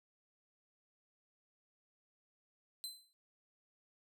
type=tone with exponential decay; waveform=sawtooth; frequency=4063 Hz; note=B7; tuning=48 cents sharp; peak=-36 dBFS; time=2.84-3.13 s; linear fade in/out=0 ms; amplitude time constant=62 ms; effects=none